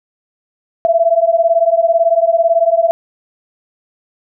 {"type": "beating tone pair", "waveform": "sine", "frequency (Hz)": [659.3, 677.3], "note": ["E5", "E5"], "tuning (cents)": [0, 47], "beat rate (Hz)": 18, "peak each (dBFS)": -12, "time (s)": [0.85, 2.91], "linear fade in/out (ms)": 0, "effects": []}